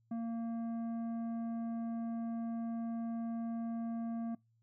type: tone with tanh clipping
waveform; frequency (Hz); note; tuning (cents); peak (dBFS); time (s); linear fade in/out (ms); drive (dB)
sine; 229.9; A#3; -24; -37; 0.11-4.35; 5; 9
effects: noise-tail reverb RT60 0.2 s tail -25 dB re dry + added 114 Hz sine -70 dBFS peak until 4.62 s